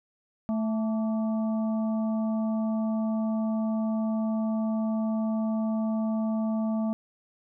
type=harmonic tone with a mistuned harmonic; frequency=220 Hz; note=A3; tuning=in tune; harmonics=1 / 3 / 4 / 5; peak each=-25 / -35 / -43 / -45 dBFS; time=0.49-6.93 s; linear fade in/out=0 ms; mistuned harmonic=5; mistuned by=+82 cents; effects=none